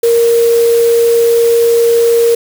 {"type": "tone in noise", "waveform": "sine", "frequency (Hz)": 466.2, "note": "A#4", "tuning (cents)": 0, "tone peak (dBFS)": -6, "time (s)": [0.03, 2.35], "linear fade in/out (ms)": 5, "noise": "white", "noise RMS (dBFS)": -24, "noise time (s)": [0.03, 2.35], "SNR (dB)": 15, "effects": []}